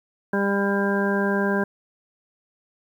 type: harmonic tone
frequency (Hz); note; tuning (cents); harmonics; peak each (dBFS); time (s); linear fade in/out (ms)
199.4; G3; +30; 1 / 2 / 3 / 4 / 5 / 7 / 8; -23 / -25 / -29 / -34 / -31 / -37 / -27; 0.33-1.64; 5
effects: 9-bit